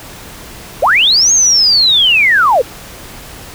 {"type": "linear two-way sweep", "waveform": "sine", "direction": "up then down", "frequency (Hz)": [434.5, 6570, 434.5], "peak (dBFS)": -6, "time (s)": [0.82, 2.62], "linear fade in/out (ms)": 10, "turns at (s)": 1.32, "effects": ["pink hiss -32 dBFS RMS until 3.54 s"]}